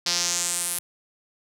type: tone with band-pass filter sweep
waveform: sawtooth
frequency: 174.61 Hz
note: F3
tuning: in tune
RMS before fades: -26 dBFS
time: 0.06-0.79 s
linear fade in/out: 5 ms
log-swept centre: 4900 to 11000 Hz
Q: 3.1
effects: none